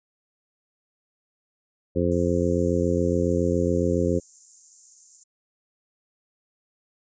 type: harmonic tone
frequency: 87.2 Hz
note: F2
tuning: 2 cents flat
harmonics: 1 / 2 / 3 / 4 / 5 / 6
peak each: -27 / -27 / -27 / -27 / -27 / -27 dBFS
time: 1.95-4.2 s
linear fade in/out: 20 ms
type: high-pass noise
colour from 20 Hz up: pink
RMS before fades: -44 dBFS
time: 2.11-5.24 s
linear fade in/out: 10 ms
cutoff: 6600 Hz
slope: 48 dB/octave
effects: resampled to 16000 Hz